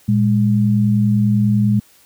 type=tone pair together; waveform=sine; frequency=115.6 / 205.7 Hz; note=A#2 / G#3; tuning=-14 / -16 cents; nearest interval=minor seventh; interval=998 cents; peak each=-15 / -14 dBFS; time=0.08-1.8 s; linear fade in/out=10 ms; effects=white hiss -51 dBFS RMS until 2.05 s